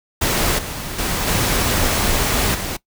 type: noise with level steps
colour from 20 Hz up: pink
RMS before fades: -18 / -28 / -21 / -18 / -25 dBFS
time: 0.21-2.77 s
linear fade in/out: 10 ms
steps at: 0.58 / 0.98 / 1.27 / 2.54 s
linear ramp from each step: 10 ms
effects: noise-tail reverb RT60 0.1 s tail -20 dB re dry